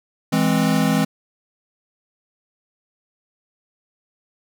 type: chord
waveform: square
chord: E augmented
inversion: none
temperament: equal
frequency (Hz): 164.81 / 207.7 / 261.6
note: E3 / G#3 / B#3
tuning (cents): 0 / 0 / 0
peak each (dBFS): -21 / -21 / -21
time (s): 0.32-1.05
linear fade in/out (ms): 10
effects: none